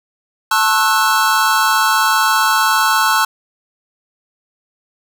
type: chord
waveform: square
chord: F# minor seventh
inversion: first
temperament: equal with one note detuned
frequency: 880 / 1083.4 / 1318.5 / 1480 Hz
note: A5 / C#6 / E6 / F#6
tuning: 0 / -40 / 0 / 0 cents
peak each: -18 dBFS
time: 0.51-3.25 s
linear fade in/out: 5 ms
effects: none